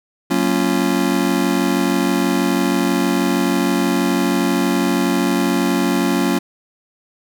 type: chord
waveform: square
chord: Gb major seventh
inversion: none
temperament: just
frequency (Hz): 185 / 231.2 / 277.5 / 346.9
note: Gb3 / Bb3 / Db4 / F4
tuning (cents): 0 / -14 / +2 / -12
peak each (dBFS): -22 / -22 / -20 / -22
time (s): 0.3-6.39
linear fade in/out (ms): 10
effects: none